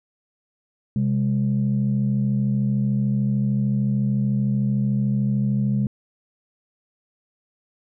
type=tone pair together; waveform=sine; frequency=130 / 203.5 Hz; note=C3 / G#3; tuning=-11 / -35 cents; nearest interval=minor sixth; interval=776 cents; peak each=-20 dBFS; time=0.96-5.87 s; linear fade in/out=2 ms; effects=tanh soft clip ceiling -13 dBFS